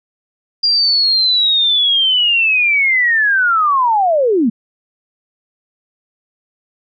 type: linear sweep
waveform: sine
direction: down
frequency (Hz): 4815 to 204.8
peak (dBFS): -10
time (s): 0.63-4.5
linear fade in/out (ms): 10
effects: none